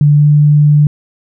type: tone with pitch glide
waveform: sine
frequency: 146.83 to 148.11 Hz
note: D3 to D3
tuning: 0 to +15 cents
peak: -4 dBFS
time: 0.01-0.87 s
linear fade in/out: 2 ms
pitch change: +15 cents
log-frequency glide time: 0.16-0.25 s
effects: none